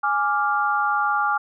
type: chord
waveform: sine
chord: D diminished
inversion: second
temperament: equal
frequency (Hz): 830.6 / 1174.7 / 1396.9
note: Ab5 / D6 / F6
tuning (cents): 0 / 0 / 0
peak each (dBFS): -23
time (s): 0.03-1.38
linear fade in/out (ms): 10
effects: none